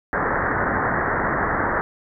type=low-pass noise; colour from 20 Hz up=white; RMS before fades=-22 dBFS; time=0.13-1.81 s; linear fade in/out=0 ms; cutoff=1900 Hz; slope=96 dB/octave; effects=none